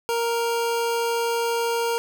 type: tone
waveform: 25% pulse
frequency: 466.2 Hz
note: A#4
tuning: in tune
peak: -18 dBFS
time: 0.09-1.98 s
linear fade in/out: 0 ms
effects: none